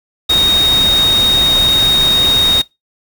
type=tone in noise; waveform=sine; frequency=3729 Hz; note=A#7; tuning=in tune; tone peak=-8 dBFS; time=0.29-2.62 s; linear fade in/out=10 ms; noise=pink; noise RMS=-20 dBFS; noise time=0.29-2.62 s; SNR=+9 dB; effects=noise-tail reverb RT60 0.2 s tail -22 dB re dry